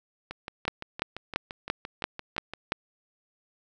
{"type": "two click trains", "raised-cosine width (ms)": 0.3, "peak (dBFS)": [-9, -20], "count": [7, 14], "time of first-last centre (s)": [[0.68, 2.721], [0.31, 2.536]], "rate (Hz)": [2.94, 5.84], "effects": []}